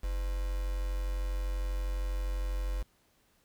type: tone with quantisation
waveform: sine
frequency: 46.25 Hz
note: F#1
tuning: in tune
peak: -30 dBFS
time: 0.03-2.83 s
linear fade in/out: 10 ms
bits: 7
effects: pink hiss -69 dBFS RMS until 3.44 s